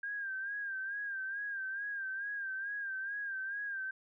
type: tone with vibrato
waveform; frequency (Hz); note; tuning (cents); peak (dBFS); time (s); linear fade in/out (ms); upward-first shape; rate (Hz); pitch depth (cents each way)
sine; 1600; G6; +35; -36; 0.03-3.91; 5; sine; 2.3; 67
effects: none